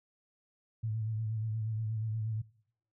sine tone with vibrato, 110 Hz, A2, in tune, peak -31 dBFS, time 0.83-2.42 s, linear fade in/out 10 ms, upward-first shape sine, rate 8.4 Hz, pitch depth 43 cents each way, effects noise-tail reverb RT60 0.7 s tail -23 dB re dry

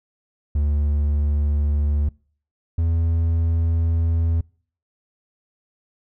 triangle tone pair in turn, 73.2 / 82.83 Hz, D2 / E2, -5 / +9 cents, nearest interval major second, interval 214 cents, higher second, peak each -15 dBFS, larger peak neither, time 0.55-2.09 / 2.78-4.41 s, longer second, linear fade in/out 5 ms, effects noise-tail reverb RT60 0.5 s tail -26 dB re dry

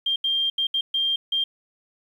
sine tone bursts at uneven times, 3189 Hz, G7, 29 cents sharp, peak -20 dBFS, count 6, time 0.06-0.16 / 0.24-0.5 / 0.58-0.67 / 0.74-0.81 / 0.94-1.16 / 1.32-1.44 s, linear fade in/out 5 ms, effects 9-bit

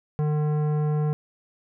triangle tone with tanh clipping, 150.7 Hz, D3, 45 cents sharp, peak -23 dBFS, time 0.19-1.13 s, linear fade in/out 0 ms, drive 18 dB, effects none

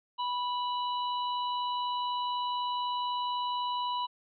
harmonic tone, 984 Hz, B5, 7 cents flat, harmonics 1 / 3 / 4, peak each -30 / -40 / -42 dBFS, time 0.18-4.07 s, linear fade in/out 20 ms, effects none

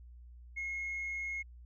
sine tone, 2162 Hz, C#7, 44 cents flat, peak -34 dBFS, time 0.56-1.43 s, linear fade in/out 20 ms, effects tanh soft clip ceiling -33 dBFS + added 60 Hz sine -50 dBFS peak until 1.65 s

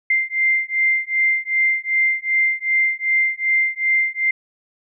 sine beating tone pair, 2091 / 2093.6 Hz, C7 / C7, -2 / 0 cents, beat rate 2.6 Hz, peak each -19 dBFS, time 0.1-4.31 s, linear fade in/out 5 ms, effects none

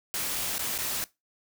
white noise with dropouts, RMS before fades -31 dBFS, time 0.14-1.04 s, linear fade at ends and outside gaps 0 ms, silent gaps 0.581-0.593 / 0.779-0.787 s, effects noise-tail reverb RT60 0.2 s tail -19 dB re dry

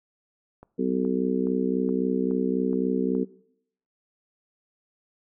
click train, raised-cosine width 1 ms, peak -31 dBFS, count 7, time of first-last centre 0.63-3.151 s, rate 2.38 Hz
harmonic tone, 63.7 Hz, C2, 46 cents flat, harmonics 3 / 4 / 5 / 6 / 7, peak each -29 / -26 / -35 / -29 / -29 dBFS, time 0.78-3.25 s, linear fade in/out 20 ms
effects noise-tail reverb RT60 0.7 s tail -20 dB re dry

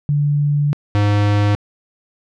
sine / square tone pair in turn, 145.7 / 103.03 Hz, D3 / G#2, -13 / -13 cents, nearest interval tritone, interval 600 cents, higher first, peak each -13 dBFS, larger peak neither, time 0.09-0.73 / 0.95-1.55 s, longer first, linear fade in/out 0 ms, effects low-pass 4000 Hz 12 dB/octave

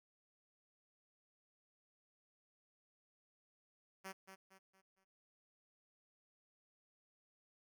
5% pulse tone with echo, 191.3 Hz, G3, 42 cents flat, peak -35 dBFS, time 4.04-4.13 s, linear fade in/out 20 ms, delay 230 ms, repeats 4, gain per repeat -8 dB, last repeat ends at 5.05 s, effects none

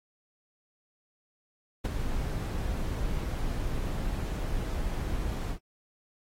brown noise with ADSR envelope, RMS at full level -24 dBFS, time 1.84-5.59 s, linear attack 14 ms, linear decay 25 ms, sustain -7 dB, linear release 82 ms, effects AAC 48 kbps

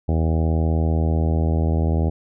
harmonic tone, 80.4 Hz, E2, 43 cents flat, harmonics 1 / 2 / 3 / 4 / 5 / 6 / 7 / 8 / 9 / 10, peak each -18 / -24 / -28 / -30 / -32 / -34 / -35 / -36 / -37 / -38 dBFS, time 0.08-2.1 s, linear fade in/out 10 ms, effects none

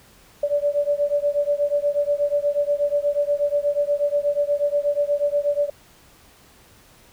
sine beating tone pair, 576 / 584.3 Hz, D5 / D5, -34 / -9 cents, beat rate 8.3 Hz, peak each -21 / -22 dBFS, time 0.43-5.7 s, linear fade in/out 5 ms, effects pink hiss -52 dBFS RMS until 7.12 s

